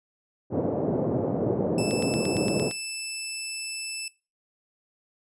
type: band-pass noise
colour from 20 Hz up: white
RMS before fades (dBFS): -26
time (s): 0.5-2.72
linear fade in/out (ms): 50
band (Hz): 110 to 540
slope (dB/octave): 24
type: tone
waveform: 10% pulse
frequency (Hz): 2637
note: E7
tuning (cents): 0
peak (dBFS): -22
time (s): 1.78-4.08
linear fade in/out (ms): 2
type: click train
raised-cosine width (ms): 0.2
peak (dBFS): -20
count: 8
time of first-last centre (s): 1.91-2.712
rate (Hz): 8.73
effects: noise-tail reverb RT60 0.3 s tail -21 dB re dry + resampled to 24000 Hz